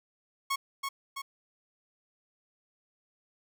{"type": "tone with echo", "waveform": "sawtooth", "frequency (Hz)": 1098, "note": "C#6", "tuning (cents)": -17, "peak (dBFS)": -24, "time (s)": [0.5, 0.56], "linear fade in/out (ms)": 10, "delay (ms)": 330, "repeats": 2, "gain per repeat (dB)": -4, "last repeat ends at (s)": 1.22, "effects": []}